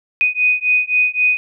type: beating tone pair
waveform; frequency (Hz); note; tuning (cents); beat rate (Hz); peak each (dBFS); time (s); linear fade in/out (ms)
sine; 2489 / 2492.8; D#7 / D#7; 0 / +3; 3.8; -16; 0.21-1.37; 0
effects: none